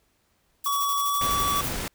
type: noise with tremolo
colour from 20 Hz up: violet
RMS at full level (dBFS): -31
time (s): 0.64-1.73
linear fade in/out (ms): 5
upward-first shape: square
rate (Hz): 12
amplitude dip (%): 60
type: tone with pitch glide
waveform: square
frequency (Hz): 1132 to 1145.2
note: C#6 to D6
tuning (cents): +36 to -44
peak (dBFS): -24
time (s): 0.66-1.61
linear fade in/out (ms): 2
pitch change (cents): +20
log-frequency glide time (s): 0.96-1.21
type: noise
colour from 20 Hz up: pink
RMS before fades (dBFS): -31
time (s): 1.21-1.88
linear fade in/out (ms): 2
effects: pink hiss -68 dBFS RMS until 1.94 s